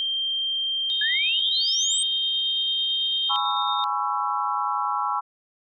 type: tone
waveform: sine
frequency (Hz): 3168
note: G7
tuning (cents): +18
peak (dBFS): -23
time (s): 0-3.36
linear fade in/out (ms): 0
type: tone with tremolo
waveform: sine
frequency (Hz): 3681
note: A#7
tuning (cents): -23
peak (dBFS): -26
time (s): 0.9-3.84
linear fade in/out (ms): 0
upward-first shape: square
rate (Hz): 9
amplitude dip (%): 30
type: exponential sweep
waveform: sine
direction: up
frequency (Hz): 1661.2 to 8680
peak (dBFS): -24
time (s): 1.01-2.03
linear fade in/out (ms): 5
type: chord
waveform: sine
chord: C# minor seventh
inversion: second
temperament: just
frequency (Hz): 831.5 / 997.9 / 1108.7 / 1330.5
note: G#5 / B5 / C#6 / E6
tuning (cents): +2 / +18 / 0 / +16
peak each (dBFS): -28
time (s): 3.29-5.21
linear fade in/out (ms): 20
effects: none